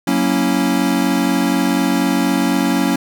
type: chord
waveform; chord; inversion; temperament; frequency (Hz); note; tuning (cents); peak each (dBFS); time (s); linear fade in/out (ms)
square; F# dominant seventh; none; equal; 185 / 233.1 / 277.2 / 329.6; F#3 / A#3 / C#4 / E4; 0 / 0 / 0 / 0; -21 / -21 / -18 / -23; 0.07-2.96; 5
effects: none